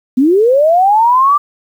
sine linear sweep, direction up, 241.3 to 1188 Hz, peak -6 dBFS, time 0.17-1.38 s, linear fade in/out 10 ms, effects 7-bit

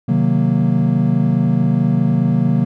triangle chord, C half-diminished seventh, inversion none, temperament equal, 130.81 / 155.56 / 185 / 233.1 Hz, C3 / Eb3 / Gb3 / Bb3, 0 / 0 / 0 / 0 cents, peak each -16 dBFS, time 0.08-2.65 s, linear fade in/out 10 ms, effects none

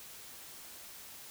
silence, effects white hiss -50 dBFS RMS until 1.3 s

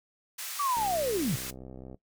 white band-pass noise, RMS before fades -38 dBFS, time 0.38-1.51 s, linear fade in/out 10 ms, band 1100 to 15000 Hz, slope 12 dB/octave
sine linear sweep, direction down, 1182 to 110 Hz, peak -26 dBFS, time 0.59-1.36 s, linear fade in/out 10 ms
click train, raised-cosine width 2 ms, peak -31 dBFS, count 77, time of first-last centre 0.77-1.945 s, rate 64.7 Hz
effects noise-tail reverb RT60 0.1 s tail -17 dB re dry

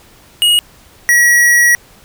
square tone pair in turn, 2883 / 1917.5 Hz, F#7 / A#6, -46 / +48 cents, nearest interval perfect fifth, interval 706 cents, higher first, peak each -8 / -7 dBFS, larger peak second, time 0.42-0.59 / 1.09-1.75 s, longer second, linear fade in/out 0 ms, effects pink hiss -44 dBFS RMS until 2.04 s

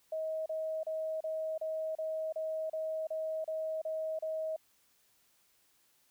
sine tone bursts, 634 Hz, D#5, 32 cents sharp, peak -33 dBFS, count 12, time 0.12-4.563 s, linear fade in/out 5 ms, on 340 ms, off 33 ms, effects white hiss -70 dBFS RMS until 6.1 s

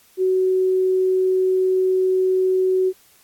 sine tone, 373.7 Hz, F#4, 17 cents sharp, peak -15 dBFS, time 0.17-2.93 s, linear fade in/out 50 ms, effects white hiss -54 dBFS RMS until 3.23 s + AAC 64 kbps

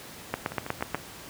two click trains, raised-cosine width 0.5 ms, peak -11 / -20 dBFS, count 6 / 4, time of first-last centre 0.34-0.946 / 0.52-0.953 s, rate 8.25 / 6.93 Hz, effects pink hiss -44 dBFS RMS until 1.29 s + high-pass 80 Hz 12 dB/octave

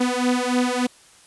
sawtooth beating tone pair, 246.9 / 250.3 Hz, B3 / B3, 0 / +23 cents, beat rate 3.4 Hz, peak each -18 dBFS, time 0-0.87 s, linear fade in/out 10 ms, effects white hiss -51 dBFS RMS until 1.26 s + resampled to 24000 Hz

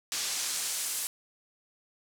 pink noise with band-pass filter sweep, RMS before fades -33 dBFS, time 0.12-1.07 s, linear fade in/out 0 ms, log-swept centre 5600 to 10000 Hz, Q 1, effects none

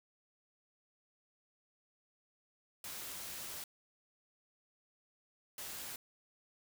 white noise bursts at uneven times, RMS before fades -45 dBFS, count 2, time 2.84-3.64 / 5.58-5.96 s, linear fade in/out 2 ms, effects none

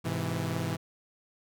sawtooth chord, Ab augmented, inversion none, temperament equal with one note detuned, 103.83 / 128.64 / 164.81 Hz, Ab2 / C3 / E3, 0 / -29 / 0 cents, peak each -31 / -31 / -29 dBFS, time 0.04-0.77 s, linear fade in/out 20 ms, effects none

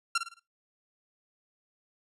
sawtooth tone with echo, 1371 Hz, F6, 32 cents flat, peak -20 dBFS, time 0.15-0.18 s, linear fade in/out 5 ms, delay 54 ms, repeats 4, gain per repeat -8 dB, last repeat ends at 0.396 s, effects noise-tail reverb RT60 0.2 s tail -18 dB re dry + resampled to 24000 Hz

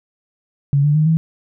sine tone with pitch steps, 141 / 147.5 / 154.3 / 161.41 Hz, C#3 / D3 / D#3 / E3, +30 / +8 / -14 / -36 cents, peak -11 dBFS, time 0.73-1.17 s, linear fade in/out 0 ms, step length 110 ms, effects none

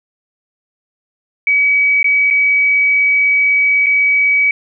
sine tone with dropouts, 2274 Hz, C#7, 44 cents sharp, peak -9 dBFS, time 1.47-4.51 s, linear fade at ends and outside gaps 2 ms, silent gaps 2.029-2.043 / 2.303-2.308 / 3.861-3.866 s, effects none

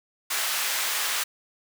pink high-pass noise, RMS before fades -27 dBFS, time 0.3-1.24 s, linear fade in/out 10 ms, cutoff 1300 Hz, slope 12 dB/octave, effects none

